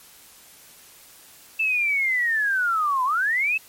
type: linear two-way sweep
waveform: sine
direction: down then up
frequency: 2657 to 987.8 to 2657 Hz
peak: -19 dBFS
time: 1.59-3.58 s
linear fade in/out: 10 ms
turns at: 3.04 s
effects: white hiss -49 dBFS RMS until 3.68 s + MP3 64 kbps